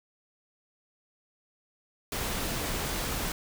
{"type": "noise", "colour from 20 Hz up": "pink", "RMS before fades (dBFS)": -32, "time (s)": [2.12, 3.32], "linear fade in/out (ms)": 2, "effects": []}